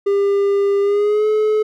triangle tone with pitch glide, 400.1 to 428.8 Hz, G4 to A4, +35 to -45 cents, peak -11 dBFS, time 0.06-1.63 s, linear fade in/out 10 ms, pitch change +120 cents, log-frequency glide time 0.81-1.27 s, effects none

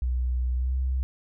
sine tone with pitch glide, 62.2 to 64.73 Hz, B1 to C2, +13 to -18 cents, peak -23 dBFS, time 0.02-1.03 s, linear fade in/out 0 ms, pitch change +69 cents, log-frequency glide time 0.56-0.73 s, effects none

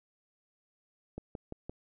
click train, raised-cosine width 2 ms, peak -26 dBFS, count 4, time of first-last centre 1.18-1.695 s, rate 5.82 Hz, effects none

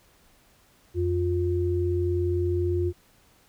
sine tone pair together, 88.11 / 353.1 Hz, F2 / F4, +16 / +19 cents, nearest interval 2 octaves, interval 2403 cents, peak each -25 dBFS, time 0.94-2.93 s, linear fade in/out 50 ms, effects pink hiss -60 dBFS RMS until 3.48 s

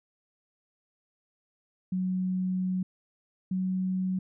sine tone pair in turn, 185 / 186.29 Hz, F#3 / F#3, 0 / +12 cents, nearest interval unison, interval 12 cents, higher second, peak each -26 dBFS, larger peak neither, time 1.92-2.83 / 3.51-4.19 s, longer first, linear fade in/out 5 ms, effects none

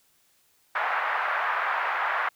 white band-pass noise, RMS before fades -27 dBFS, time 0.75-2.29 s, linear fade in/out 5 ms, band 750 to 1700 Hz, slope 24 dB/octave, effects white hiss -65 dBFS RMS until 2.35 s

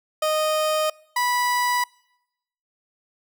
30% pulse tone pair in turn, 619 / 982.6 Hz, D#5 / B5, -9 / -9 cents, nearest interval minor sixth, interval 800 cents, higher second, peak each -17 dBFS, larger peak neither, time 0.22-0.9 / 1.16-1.84 s, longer neither, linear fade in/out 5 ms, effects noise-tail reverb RT60 0.9 s tail -26 dB re dry

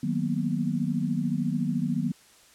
sine chord, B major seventh, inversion first, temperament equal, 155.56 / 185 / 233.1 / 246.9 Hz, D#3 / F#3 / A#3 / B3, 0 / 0 / 0 / 0 cents, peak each -30 dBFS, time 0.03-2.12 s, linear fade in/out 5 ms, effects white hiss -56 dBFS RMS until 2.54 s + low-pass 10000 Hz 12 dB/octave

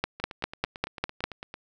two click trains, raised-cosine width 0.3 ms, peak -22 / -9 dBFS, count 13 / 7, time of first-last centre 0.2-1.541 / 0.04-1.24 s, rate 8.95 / 5 Hz, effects none

